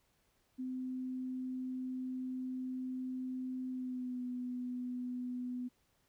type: tone with pitch glide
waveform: sine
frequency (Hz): 256.5 to 248.6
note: C4 to B3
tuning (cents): -34 to +12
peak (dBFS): -37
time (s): 0.58-5.69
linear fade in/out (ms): 20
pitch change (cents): -54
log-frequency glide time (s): 3.7-4.23
effects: pink hiss -75 dBFS RMS until 6.08 s